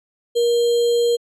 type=tone with sample-and-hold; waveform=sine; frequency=473.1 Hz; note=A#4; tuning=26 cents sharp; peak=-14 dBFS; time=0.35-1.17 s; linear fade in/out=20 ms; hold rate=3675 Hz; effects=low-pass 9000 Hz 12 dB/octave

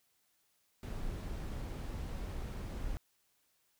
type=noise; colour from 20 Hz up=brown; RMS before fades=-40 dBFS; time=0.83-2.97 s; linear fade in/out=0 ms; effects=white hiss -75 dBFS RMS until 3.79 s

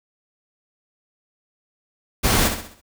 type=noise with echo; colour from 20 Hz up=pink; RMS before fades=-18 dBFS; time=2.23-2.49 s; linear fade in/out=20 ms; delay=65 ms; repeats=5; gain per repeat=-7 dB; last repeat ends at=2.815 s; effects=none

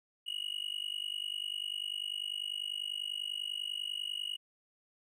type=tone with amplitude modulation; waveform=triangle; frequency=2900 Hz; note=F#7; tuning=35 cents flat; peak=-30 dBFS; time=0.26-4.37 s; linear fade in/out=20 ms; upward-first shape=sine; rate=50.1 Hz; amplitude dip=100%; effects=none

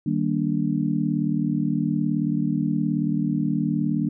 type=chord; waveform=sine; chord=Eb major seventh; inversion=none; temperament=just; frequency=155.56 / 194.45 / 233.3 / 291.7 Hz; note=Eb3 / G3 / Bb3 / D4; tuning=0 / -14 / +2 / -12 cents; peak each=-26 dBFS; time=0.06-4.09 s; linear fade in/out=5 ms; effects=none

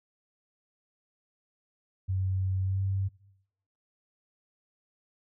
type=tone with pitch glide; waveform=sine; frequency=94.5 to 96.82 Hz; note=F#2 to G2; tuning=+37 to -21 cents; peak=-26 dBFS; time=2.08-3.09 s; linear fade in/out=20 ms; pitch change=+42 cents; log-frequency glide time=2.62-2.81 s; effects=noise-tail reverb RT60 0.8 s tail -22 dB re dry

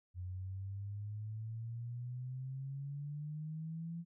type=exponential sweep; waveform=sine; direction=up; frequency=89.3 to 170.8 Hz; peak=-40 dBFS; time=0.14-4.05 s; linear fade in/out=50 ms; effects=none

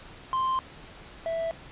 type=tone pair in turn; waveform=triangle; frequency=1046.5 / 659.3 Hz; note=C6 / E5; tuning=0 / 0 cents; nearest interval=minor sixth; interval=800 cents; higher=first; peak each=-22 / -25 dBFS; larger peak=first; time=0.33-0.59 / 1.26-1.51 s; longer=first; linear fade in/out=0 ms; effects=pink hiss -47 dBFS RMS until 1.71 s + resampled to 8000 Hz

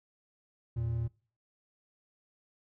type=tone pair together; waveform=triangle; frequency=81.8 / 116 Hz; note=E2 / A#2; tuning=-13 / -8 cents; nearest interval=tritone; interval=605 cents; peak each=-36 / -29 dBFS; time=0.76-1.08 s; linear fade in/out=10 ms; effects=noise-tail reverb RT60 0.4 s tail -24 dB re dry

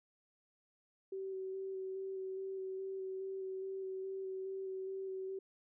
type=tone with vibrato; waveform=sine; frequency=381.9 Hz; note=G4; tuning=45 cents flat; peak=-39 dBFS; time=1.12-5.39 s; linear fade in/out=5 ms; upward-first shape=square; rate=2.4 Hz; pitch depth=12 cents each way; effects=none

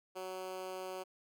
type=tone with high-pass filter; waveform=10% pulse; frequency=186.3 Hz; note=F#3; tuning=12 cents sharp; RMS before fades=-43 dBFS; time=0.15-1.04 s; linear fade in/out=20 ms; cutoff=420 Hz; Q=2.1; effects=none

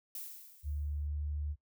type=noise with exponential decay; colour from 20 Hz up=violet; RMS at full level=-41 dBFS; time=0.15-1.07 s; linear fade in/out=2 ms; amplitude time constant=200 ms
type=tone with pitch glide; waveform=sine; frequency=73.42 to 73.93 Hz; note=D2 to D2; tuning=0 to +12 cents; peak=-34 dBFS; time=0.63-1.56 s; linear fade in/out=50 ms; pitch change=+12 cents; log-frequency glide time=1.03-1.14 s
effects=noise-tail reverb RT60 0.1 s tail -20 dB re dry

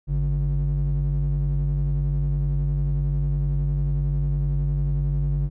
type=ring-modulated tone; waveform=triangle; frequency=97.5 Hz; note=G2; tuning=9 cents flat; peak=-14 dBFS; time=0.07-5.5 s; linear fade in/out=50 ms; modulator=46 Hz; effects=tanh soft clip ceiling -13 dBFS

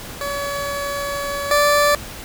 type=tone pair in turn; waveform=20% pulse; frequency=567 / 584.3 Hz; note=C#5 / D5; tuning=+39 / -9 cents; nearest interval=minor second; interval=52 cents; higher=second; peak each=-18 / -8 dBFS; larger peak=second; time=0.21-1.51 / 1.51-1.95 s; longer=first; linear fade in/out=2 ms; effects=pink hiss -34 dBFS RMS until 2.24 s

